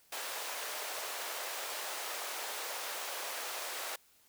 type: high-pass noise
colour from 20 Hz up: pink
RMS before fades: -40 dBFS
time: 0.12-3.96 s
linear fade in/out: 5 ms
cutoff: 510 Hz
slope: 24 dB/octave
effects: white hiss -66 dBFS RMS until 4.28 s